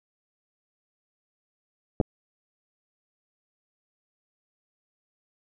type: clicks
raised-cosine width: 2 ms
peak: -8 / -12 dBFS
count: 2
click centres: 2.002 / 2.012 s
effects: none